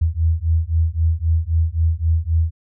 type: beating tone pair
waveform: sine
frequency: 79.8 / 83.6 Hz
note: D#2 / E2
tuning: +44 / +25 cents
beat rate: 3.8 Hz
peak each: -18 dBFS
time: 0.01-2.51 s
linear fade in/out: 10 ms
effects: none